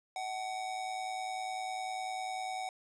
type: tone with amplitude modulation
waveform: square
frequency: 751 Hz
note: F#5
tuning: 26 cents sharp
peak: -34 dBFS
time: 0.16-2.69 s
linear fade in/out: 2 ms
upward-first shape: sine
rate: 110 Hz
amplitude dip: 55%
effects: resampled to 22050 Hz